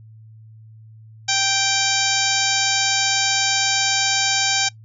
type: harmonic tone with a mistuned harmonic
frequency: 784 Hz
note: G5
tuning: in tune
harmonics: 1 / 2 / 3 / 4 / 5 / 6 / 7 / 8 / 9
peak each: -26 / -26 / -26 / -26 / -26 / -26 / -26 / -26 / -26 dBFS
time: 1.28-4.69 s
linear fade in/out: 10 ms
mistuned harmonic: 5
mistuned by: -45 cents
effects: noise-tail reverb RT60 0.1 s tail -20 dB re dry + added 110 Hz sine -41 dBFS peak until 4.84 s